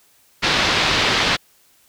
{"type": "low-pass noise", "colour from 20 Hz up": "white", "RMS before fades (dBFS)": -18, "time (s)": [0.42, 1.37], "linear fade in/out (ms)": 20, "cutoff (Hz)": 4300, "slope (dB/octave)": 24, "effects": ["white hiss -56 dBFS RMS until 1.88 s"]}